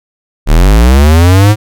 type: linear sweep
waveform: square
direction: up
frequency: 34.21 to 108.4 Hz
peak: -3 dBFS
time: 0.46-1.56 s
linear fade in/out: 50 ms
effects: none